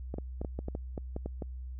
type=clicks; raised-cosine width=2 ms; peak=-23 dBFS; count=11; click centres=0.141 / 0.184 / 0.415 / 0.448 / 0.59 / 0.684 / 0.751 / 0.978 / 1.164 / 1.26 / 1.422 s; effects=added 63 Hz sine -38 dBFS peak until 1.79 s